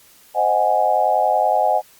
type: chord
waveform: sine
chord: Ab dominant seventh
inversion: first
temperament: equal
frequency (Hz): 523.3 / 622.3 / 740 / 830.6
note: C5 / Eb5 / Gb5 / Ab5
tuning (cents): 0 / 0 / 0 / 0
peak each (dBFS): -24 / -20 / -18 / -19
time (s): 0.34-1.82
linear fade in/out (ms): 50
effects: white hiss -50 dBFS RMS until 1.99 s + Opus 48 kbps